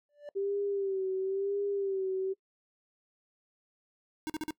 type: tone with exponential growth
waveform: triangle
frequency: 585 Hz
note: D5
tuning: 7 cents flat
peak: -35 dBFS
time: 0.09-0.29 s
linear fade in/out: 1 ms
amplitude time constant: 43 ms
type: tone with vibrato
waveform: sine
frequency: 390.6 Hz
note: G4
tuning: 6 cents flat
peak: -29 dBFS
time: 0.35-2.34 s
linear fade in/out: 20 ms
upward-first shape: sine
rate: 0.98 Hz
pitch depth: 57 cents each way
type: tone bursts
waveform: square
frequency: 311.1 Hz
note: D#4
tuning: in tune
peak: -33 dBFS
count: 4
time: 4.27-4.507 s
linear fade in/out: 0 ms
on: 27 ms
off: 43 ms
effects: noise-tail reverb RT60 0.1 s tail -22 dB re dry